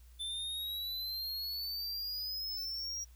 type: exponential sweep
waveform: square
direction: up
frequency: 3520 to 5700 Hz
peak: -37 dBFS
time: 0.19-3.05 s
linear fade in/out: 20 ms
effects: added 60 Hz sine -54 dBFS peak until 3.15 s + white hiss -68 dBFS RMS until 3.15 s